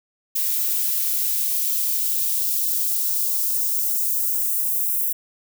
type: noise with high-pass filter sweep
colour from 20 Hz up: violet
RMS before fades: -22 dBFS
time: 0.35-5.13 s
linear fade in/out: 10 ms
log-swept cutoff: 1400 to 10000 Hz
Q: 0.88
effects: none